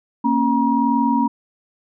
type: tone cluster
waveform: sine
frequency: 232.3 / 273.7 / 952 Hz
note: A#3 / C#4 / A#5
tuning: -6 / -22 / +36 cents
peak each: -19 dBFS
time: 0.24-1.28 s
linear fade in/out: 10 ms
effects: none